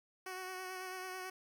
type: tone with vibrato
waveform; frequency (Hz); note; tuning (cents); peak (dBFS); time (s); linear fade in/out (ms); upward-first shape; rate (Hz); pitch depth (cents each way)
10% pulse; 371.5; F#4; +7; -34; 0.26-1.3; 5; sine; 9.1; 21
effects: 11-bit